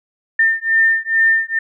sine beating tone pair, 1803 / 1805.3 Hz, A6 / A6, +42 / +44 cents, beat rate 2.3 Hz, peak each -15 dBFS, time 0.39-1.59 s, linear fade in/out 5 ms, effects none

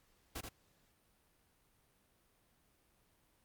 pink noise with echo, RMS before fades -43 dBFS, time 0.35-0.41 s, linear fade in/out 10 ms, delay 81 ms, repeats 1, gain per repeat -4 dB, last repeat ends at 0.491 s, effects pink hiss -73 dBFS RMS until 3.44 s + Opus 48 kbps

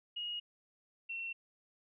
sine tone pair in turn, 2879 / 2714 Hz, F#7 / E7, -48 / +50 cents, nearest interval minor second, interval 102 cents, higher first, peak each -37 / -38 dBFS, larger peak first, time 0.16-0.4 / 1.09-1.33 s, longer neither, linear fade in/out 10 ms, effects none

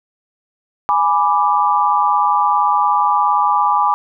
sine chord, G# diminished, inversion none, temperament equal, 830.6 / 987.8 / 1174.7 Hz, G#5 / B5 / D6, 0 / 0 / 0 cents, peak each -16 dBFS, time 0.89-3.94 s, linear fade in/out 0 ms, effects none

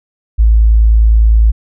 sine tone, 54.9 Hz, A1, 3 cents flat, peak -4 dBFS, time 0.38-1.52 s, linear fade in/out 20 ms, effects none

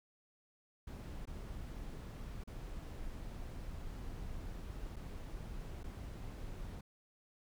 brown noise with dropouts, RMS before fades -45 dBFS, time 0.87-6.81 s, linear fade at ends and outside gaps 5 ms, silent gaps 1.255-1.272 / 2.438-2.474 / 4.96-4.964 / 5.833-5.84 s, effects none

